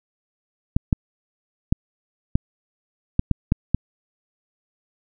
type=clicks; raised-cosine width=5 ms; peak=-4 dBFS; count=8; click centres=0.765 / 0.928 / 1.725 / 2.355 / 3.194 / 3.313 / 3.521 / 3.746 s; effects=none